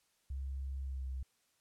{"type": "tone with pitch glide", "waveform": "sine", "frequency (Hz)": [67.4, 65.29], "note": ["C#2", "C2"], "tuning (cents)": [-48, -3], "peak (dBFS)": -37, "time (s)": [0.3, 1.23], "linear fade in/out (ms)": 5, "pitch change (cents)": -55, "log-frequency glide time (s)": [0.83, 1.06], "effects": ["white hiss -75 dBFS RMS until 1.6 s", "low-pass 11000 Hz 12 dB/octave"]}